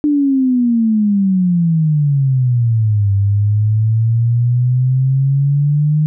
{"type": "exponential two-way sweep", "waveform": "sine", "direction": "down then up", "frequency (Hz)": [300, 98.6, 154], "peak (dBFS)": -10, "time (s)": [0.04, 6.06], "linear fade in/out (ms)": 0, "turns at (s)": 3.13, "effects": []}